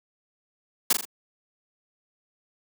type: noise with echo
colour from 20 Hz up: white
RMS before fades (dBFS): -19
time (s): 0.9-0.93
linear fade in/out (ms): 5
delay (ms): 41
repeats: 3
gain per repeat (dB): -6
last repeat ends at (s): 1.053
effects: high-pass 200 Hz 12 dB/octave